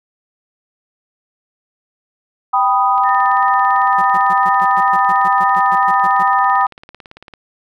sine chord, G augmented, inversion none, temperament equal, 784 / 987.8 / 1244.5 Hz, G5 / B5 / D#6, 0 / 0 / 0 cents, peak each -15 dBFS, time 2.53-6.67 s, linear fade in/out 10 ms
click train, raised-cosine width 0.3 ms, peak -21 dBFS, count 79, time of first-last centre 2.98-7.338 s, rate 17.9 Hz
sine tone with vibrato, 1805 Hz, A6, 44 cents sharp, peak -21 dBFS, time 3.03-6.67 s, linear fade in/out 50 ms, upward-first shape triangle, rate 2.9 Hz, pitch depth 11 cents each way
sawtooth tone bursts, 185 Hz, F#3, in tune, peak -24 dBFS, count 15, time 3.98-6.23 s, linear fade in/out 5 ms, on 38 ms, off 120 ms
effects none

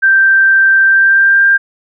sine tone with pitch glide, 1568 to 1592.6 Hz, G6 to G6, 0 to +27 cents, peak -5 dBFS, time 0.02-1.58 s, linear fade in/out 20 ms, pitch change +27 cents, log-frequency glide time 0.85-1.46 s, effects none

